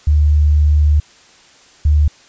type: tone pair in turn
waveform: sine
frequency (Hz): 74.6 / 74.6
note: D2 / D2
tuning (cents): +28 / +28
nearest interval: unison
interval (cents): 0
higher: neither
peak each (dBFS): -8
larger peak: neither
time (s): 0.07-1 / 1.85-2.08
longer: first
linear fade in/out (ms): 5
effects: white hiss -46 dBFS RMS until 2.28 s + resampled to 16000 Hz